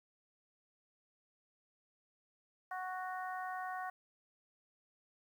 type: harmonic tone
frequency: 370 Hz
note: F#4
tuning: in tune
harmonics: 2 / 3 / 4 / 5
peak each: -41 / -45 / -47 / -49 dBFS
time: 2.71-3.9 s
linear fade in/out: 5 ms
effects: 11-bit